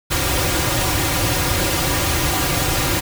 pink noise with comb filter, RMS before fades -19 dBFS, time 0.1-3.01 s, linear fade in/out 20 ms, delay 4.6 ms, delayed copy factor -0.85, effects none

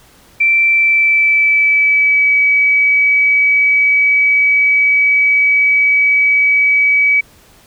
sine tone with pitch glide, 2342 to 2279 Hz, D7 to C#7, -5 to +47 cents, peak -8 dBFS, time 0.4-7.21 s, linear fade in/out 10 ms, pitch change -48 cents, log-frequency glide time 0.65-2.35 s, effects pink hiss -46 dBFS RMS until 7.66 s

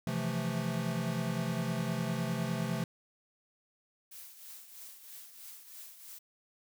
square chord, F major seventh, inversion second, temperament equal, 130.81 / 164.81 / 174.61 / 220 Hz, C3 / E3 / F3 / A3, 0 / 0 / 0 / 0 cents, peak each -38 dBFS, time 0.07-2.84 s, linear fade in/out 2 ms
blue noise with tremolo, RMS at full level -47 dBFS, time 4.11-6.19 s, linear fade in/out 10 ms, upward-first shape triangle, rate 3.1 Hz, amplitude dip 65%
effects none

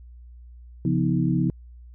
sine tone cluster, 136.3 / 173.4 / 247.4 / 316.5 Hz, C#3 / F3 / B3 / D#4, -29 / -12 / +3 / +30 cents, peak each -24 / -23 / -27 / -27 dBFS, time 0.85-1.5 s, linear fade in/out 2 ms, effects added 60 Hz sine -42 dBFS peak until 1.94 s

